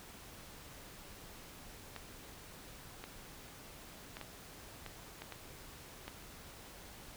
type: clicks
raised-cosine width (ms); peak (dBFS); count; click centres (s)
0.3; -28; 8; 1.963 / 3.04 / 4.169 / 4.213 / 4.863 / 5.22 / 5.323 / 6.08
effects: pink hiss -53 dBFS RMS until 7.16 s